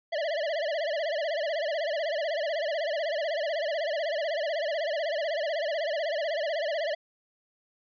square tone with vibrato, 622.3 Hz, D#5, in tune, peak -28 dBFS, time 0.12-6.95 s, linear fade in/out 10 ms, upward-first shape sine, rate 16 Hz, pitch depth 150 cents each way, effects resampled to 11025 Hz

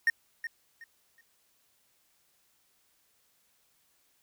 triangle tone with echo, 1843 Hz, A#6, 20 cents flat, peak -19 dBFS, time 0.07-0.1 s, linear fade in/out 2 ms, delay 370 ms, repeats 3, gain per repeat -12 dB, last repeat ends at 1.21 s, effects white hiss -70 dBFS RMS until 4.22 s

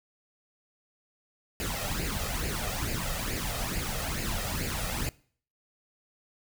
pink noise with flanger, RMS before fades -32 dBFS, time 1.6-5.09 s, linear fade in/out 0 ms, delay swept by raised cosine 0.42 to 1.62 ms, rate 2.3 Hz, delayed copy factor +0.65, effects noise-tail reverb RT60 0.5 s tail -22 dB re dry

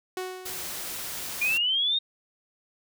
sawtooth tone with exponential decay, 370 Hz, F#4, in tune, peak -25 dBFS, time 0.17-1.05 s, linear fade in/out 2 ms, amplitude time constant 190 ms
white noise, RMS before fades -35 dBFS, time 0.45-1.58 s, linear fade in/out 10 ms
sine linear sweep, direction up, 2385 to 3729 Hz, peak -22 dBFS, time 1.41-1.99 s, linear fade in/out 10 ms
effects none

